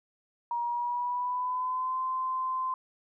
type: tone with pitch glide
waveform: sine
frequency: 949 to 1034.9 Hz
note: A#5 to C6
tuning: +31 to -19 cents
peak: -28 dBFS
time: 0.51-2.74 s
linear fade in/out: 2 ms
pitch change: +150 cents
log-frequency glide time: 0.61-1.99 s
effects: none